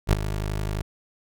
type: tone with ADSR envelope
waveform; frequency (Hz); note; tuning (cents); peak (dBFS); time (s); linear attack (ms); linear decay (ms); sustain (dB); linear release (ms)
20% pulse; 51.6; G#1; -10; -8; 0.07-0.82; 58; 6; -13; 3
effects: none